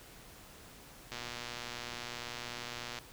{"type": "click train", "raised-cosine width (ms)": 0.2, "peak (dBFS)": -23, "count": 225, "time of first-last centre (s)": [1.12, 2.987], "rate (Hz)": 120, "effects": ["pink hiss -54 dBFS RMS until 3.12 s"]}